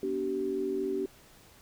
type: tone cluster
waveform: sine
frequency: 244.9 / 289.3 / 383.3 Hz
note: B3 / D4 / G4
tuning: -14 / -26 / -39 cents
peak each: -39 / -35 / -30 dBFS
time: 0.03-1.06 s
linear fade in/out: 2 ms
effects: pink hiss -57 dBFS RMS until 1.61 s